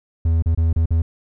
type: tone with dropouts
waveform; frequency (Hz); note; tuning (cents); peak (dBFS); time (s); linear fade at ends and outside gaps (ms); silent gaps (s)
triangle; 81.8; E2; -13; -12; 0.25-1.02; 5; 0.424-0.459 / 0.549-0.575 / 0.729-0.761 / 0.858-0.906
effects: none